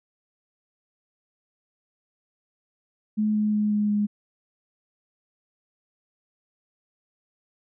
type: tone with pitch steps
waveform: sine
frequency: 213.2 / 211.7 / 210.3 / 208.8 / 207.4 Hz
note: G#3 / G#3 / G#3 / G#3 / G#3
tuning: +46 / +33 / +22 / +10 / -2 cents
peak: -20 dBFS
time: 3.17-4.07 s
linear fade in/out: 20 ms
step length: 180 ms
effects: none